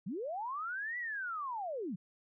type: linear two-way sweep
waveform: sine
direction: up then down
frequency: 153.8 to 1983 to 153.8 Hz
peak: -36 dBFS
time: 0.06-1.96 s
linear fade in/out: 10 ms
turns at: 0.98 s
effects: none